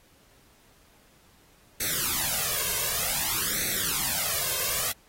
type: noise with flanger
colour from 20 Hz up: white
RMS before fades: -28 dBFS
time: 1.8-4.92 s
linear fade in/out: 5 ms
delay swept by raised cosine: 0.49 to 1.89 ms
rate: 0.54 Hz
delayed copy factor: +1
effects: pink hiss -60 dBFS RMS until 5.08 s + AAC 48 kbps